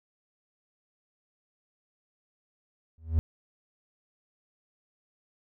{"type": "tone with exponential growth", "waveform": "triangle", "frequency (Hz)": 80.7, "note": "E2", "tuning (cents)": -36, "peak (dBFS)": -15, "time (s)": [2.98, 3.19], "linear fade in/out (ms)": 0, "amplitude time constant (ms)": 45, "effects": []}